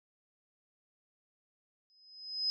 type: tone with exponential growth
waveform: sine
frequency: 5060 Hz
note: D#8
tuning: 28 cents sharp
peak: -27 dBFS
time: 1.9-2.5 s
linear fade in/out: 0 ms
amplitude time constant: 130 ms
effects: none